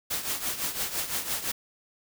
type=noise with tremolo; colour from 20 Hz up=white; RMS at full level=-28 dBFS; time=0.1-1.52 s; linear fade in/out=10 ms; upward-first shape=triangle; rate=5.9 Hz; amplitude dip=75%; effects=none